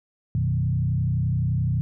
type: tone with frequency modulation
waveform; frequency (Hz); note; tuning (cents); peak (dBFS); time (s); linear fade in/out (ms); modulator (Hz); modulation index
sine; 123.47; B2; 0; -20; 0.35-1.81; 0; 31.7; 1.2
effects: none